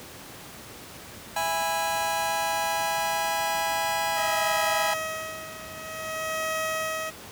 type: chord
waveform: sawtooth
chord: E major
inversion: none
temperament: just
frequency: 659.3 / 824.1 / 988.9 Hz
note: E5 / G#5 / B5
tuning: 0 / -14 / +2 cents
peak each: -28 / -23 / -27 dBFS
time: 1.36-4.94 s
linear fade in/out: 5 ms
type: tone with tremolo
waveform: 15% pulse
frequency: 636 Hz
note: D#5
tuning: 38 cents sharp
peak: -20 dBFS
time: 4.16-7.11 s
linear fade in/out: 20 ms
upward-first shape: sine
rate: 0.51 Hz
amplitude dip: 80%
effects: pink hiss -43 dBFS RMS until 7.31 s + high-pass 80 Hz 12 dB/octave